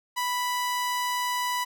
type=tone; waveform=sawtooth; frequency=987.8 Hz; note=B5; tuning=in tune; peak=-22 dBFS; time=0.16-1.65 s; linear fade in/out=20 ms; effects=none